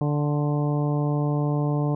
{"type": "harmonic tone with a mistuned harmonic", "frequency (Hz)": 146.83, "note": "D3", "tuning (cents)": 0, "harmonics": [1, 2, 3, 4, 5, 6, 7], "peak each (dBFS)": [-22, -28, -32, -34, -36, -38, -39], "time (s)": [0.01, 1.95], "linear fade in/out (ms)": 2, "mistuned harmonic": 7, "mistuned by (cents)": 29, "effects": []}